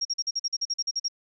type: tone bursts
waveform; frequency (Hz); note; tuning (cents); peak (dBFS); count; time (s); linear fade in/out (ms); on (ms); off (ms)
sine; 5588; F8; 0; -24; 13; 0.01-1.084; 10; 42; 44
effects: none